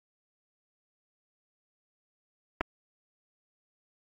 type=clicks; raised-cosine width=0.5 ms; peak=-13 / -15 dBFS; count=2; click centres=2.609 / 2.612 s; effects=AAC 32 kbps